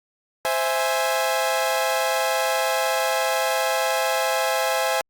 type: chord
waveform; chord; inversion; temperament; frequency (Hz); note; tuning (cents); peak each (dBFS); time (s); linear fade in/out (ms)
sawtooth; C augmented; none; equal; 523.3 / 659.3 / 830.6; C5 / E5 / G#5; 0 / 0 / 0; -21; 0.45-5.01; 0
effects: Opus 48 kbps